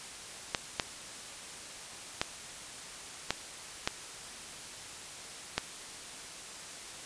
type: clicks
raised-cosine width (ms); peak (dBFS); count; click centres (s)
0.2; -10; 6; 0.548 / 0.798 / 2.215 / 3.306 / 3.875 / 5.58
effects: white hiss -45 dBFS RMS until 7.05 s + resampled to 22050 Hz